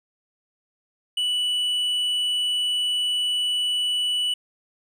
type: tone with tanh clipping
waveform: sine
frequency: 2960 Hz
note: F#7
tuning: in tune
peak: -22 dBFS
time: 1.17-4.34 s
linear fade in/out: 5 ms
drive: 5 dB
effects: none